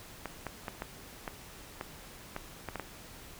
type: clicks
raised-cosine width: 0.5 ms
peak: -21 dBFS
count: 10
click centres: 0.257 / 0.467 / 0.682 / 0.821 / 1.278 / 1.811 / 2.364 / 2.687 / 2.757 / 2.797 s
effects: pink hiss -50 dBFS RMS until 3.39 s